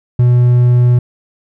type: tone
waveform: triangle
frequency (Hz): 122.6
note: B2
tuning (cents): -12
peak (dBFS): -4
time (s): 0.19-0.99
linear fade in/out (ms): 5
effects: none